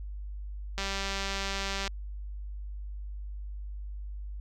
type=click train; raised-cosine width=0.2 ms; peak=-16 dBFS; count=216; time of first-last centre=0.78-1.877 s; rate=196 Hz; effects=added 50 Hz sine -36 dBFS peak until 4.4 s